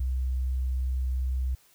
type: tone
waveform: sine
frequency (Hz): 64.1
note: C2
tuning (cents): -35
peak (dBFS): -25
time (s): 0-1.55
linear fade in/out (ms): 5
effects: white hiss -61 dBFS RMS until 1.74 s